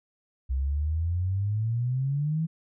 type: exponential sweep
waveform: sine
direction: up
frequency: 63.9 to 164.81 Hz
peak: -24 dBFS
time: 0.49-2.47 s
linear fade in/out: 20 ms
effects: none